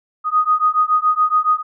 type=beating tone pair; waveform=sine; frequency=1241 / 1248.1 Hz; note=D#6 / D#6; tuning=-5 / +5 cents; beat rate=7.1 Hz; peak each=-16 dBFS; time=0.24-1.63 s; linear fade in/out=50 ms; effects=none